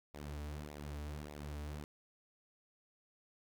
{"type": "tone with flanger", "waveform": "sawtooth", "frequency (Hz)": 73.9, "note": "D2", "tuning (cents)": 11, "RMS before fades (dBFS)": -45, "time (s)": [0.14, 1.84], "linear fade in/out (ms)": 0, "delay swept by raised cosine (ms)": [0.65, 5.85], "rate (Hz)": 1.7, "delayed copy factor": -0.7, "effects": ["13-bit"]}